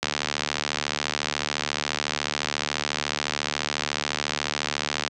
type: click train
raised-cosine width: 0.2 ms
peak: -6 dBFS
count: 375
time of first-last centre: 0.03-5.077 s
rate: 74.1 Hz
effects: high-pass 150 Hz 12 dB/octave + resampled to 22050 Hz